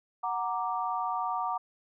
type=chord; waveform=sine; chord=Gb augmented; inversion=none; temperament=equal; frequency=740 / 932.3 / 1174.7 Hz; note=Gb5 / Bb5 / D6; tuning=0 / 0 / 0 cents; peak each=-33 dBFS; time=0.23-1.58 s; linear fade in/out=10 ms; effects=none